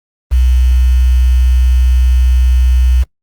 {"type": "tone with quantisation", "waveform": "sine", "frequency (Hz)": 62.5, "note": "B1", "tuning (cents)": 21, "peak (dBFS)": -6, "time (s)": [0.31, 3.04], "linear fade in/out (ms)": 20, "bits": 5, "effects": ["noise-tail reverb RT60 0.1 s tail -24 dB re dry", "Opus 24 kbps"]}